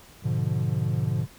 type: chord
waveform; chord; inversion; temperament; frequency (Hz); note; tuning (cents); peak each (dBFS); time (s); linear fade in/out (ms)
triangle; G# diminished seventh; none; equal; 103.83 / 123.47 / 146.83 / 174.61; G#2 / B2 / D3 / F3; 0 / 0 / 0 / 0; -27 / -25 / -26 / -30; 0.22-1.27; 50
effects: pink hiss -51 dBFS RMS until 1.38 s